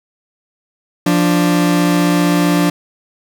40% pulse tone pair together, 174.64 / 293.7 Hz, F3 / D4, 0 / 0 cents, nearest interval major sixth, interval 900 cents, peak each -13 dBFS, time 1.06-2.7 s, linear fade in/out 5 ms, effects none

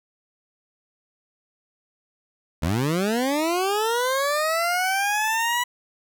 20% pulse linear sweep, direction up, 72 to 985 Hz, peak -16 dBFS, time 2.62-5.64 s, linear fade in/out 10 ms, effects none

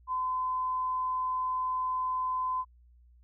sine tone, 1021 Hz, C6, 43 cents flat, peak -28 dBFS, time 0.07-2.65 s, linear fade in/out 50 ms, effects added 60 Hz sine -56 dBFS peak until 3.23 s

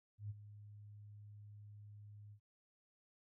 sine tone with ADSR envelope, 103.83 Hz, G#2, in tune, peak -40 dBFS, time 0.18-2.4 s, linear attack 120 ms, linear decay 28 ms, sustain -13 dB, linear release 79 ms, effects none

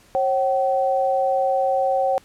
sine tone pair together, 541 / 763.1 Hz, C#5 / G5, -42 / -47 cents, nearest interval tritone, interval 595 cents, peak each -20 dBFS, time 0.15-2.18 s, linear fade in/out 0 ms, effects pink hiss -53 dBFS RMS until 2.24 s + low-pass 12000 Hz 12 dB/octave

